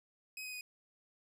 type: tone with pitch steps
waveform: sawtooth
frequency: 2531 / 2508 / 2485 Hz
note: D#7 / D#7 / D#7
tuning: +29 / +13 / -3 cents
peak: -39 dBFS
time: 0.37-0.61 s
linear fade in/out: 2 ms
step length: 80 ms
effects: none